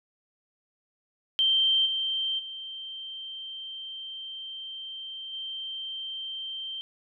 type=tone with level steps; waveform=sine; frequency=3136 Hz; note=G7; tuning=in tune; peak=-20 / -26 / -36 / -33 dBFS; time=1.39-6.81 s; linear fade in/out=0 ms; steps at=1.85 / 2.38 / 5.32 s; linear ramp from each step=20 ms; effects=none